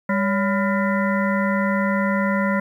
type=harmonic tone with a mistuned harmonic; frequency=200 Hz; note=G3; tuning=35 cents sharp; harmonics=1 / 3 / 5 / 7 / 9 / 10; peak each=-20 / -25 / -27 / -28 / -30 / -30 dBFS; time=0.09-2.6 s; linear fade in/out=5 ms; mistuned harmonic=3; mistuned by=-110 cents; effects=9-bit